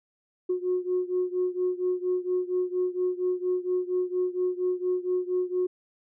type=beating tone pair; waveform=sine; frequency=362.1 / 366.4 Hz; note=F#4 / F#4; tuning=-37 / -17 cents; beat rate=4.3 Hz; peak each=-26 / -28 dBFS; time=0.49-5.67 s; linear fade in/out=10 ms; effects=tanh soft clip ceiling -18 dBFS